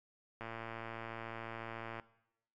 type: click train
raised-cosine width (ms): 0.5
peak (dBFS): -28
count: 182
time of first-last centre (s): 0.41-1.998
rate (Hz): 114
effects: noise-tail reverb RT60 0.8 s tail -18 dB re dry + MP3 96 kbps